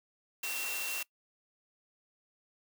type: tone in noise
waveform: sine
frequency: 2725 Hz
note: F7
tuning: 43 cents flat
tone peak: -37 dBFS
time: 0.43-1.03 s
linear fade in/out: 5 ms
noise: white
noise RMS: -38 dBFS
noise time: 0.43-1.03 s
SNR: -2 dB
effects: noise-tail reverb RT60 0.1 s tail -22 dB re dry + high-pass 400 Hz 12 dB/octave